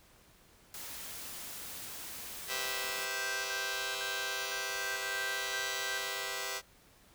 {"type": "noise", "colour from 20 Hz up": "white", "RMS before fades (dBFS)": -44, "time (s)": [0.74, 3.05], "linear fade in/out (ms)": 2}
{"type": "chord", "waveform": "5% pulse", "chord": "C major seventh", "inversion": "second", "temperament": "just", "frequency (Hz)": [392.4, 490.5, 523.3, 654.1], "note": ["G4", "B4", "C5", "E5"], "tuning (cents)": [2, -12, 0, -14], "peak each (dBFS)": -30, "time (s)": [2.47, 6.62], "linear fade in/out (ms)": 50}
{"type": "tone bursts", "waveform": "sine", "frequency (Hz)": 1568, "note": "G6", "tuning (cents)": 0, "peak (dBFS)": -38, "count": 6, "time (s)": [2.99, 5.98], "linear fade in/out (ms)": 5, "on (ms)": 450, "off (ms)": 58}
{"effects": ["pink hiss -62 dBFS RMS until 7.14 s"]}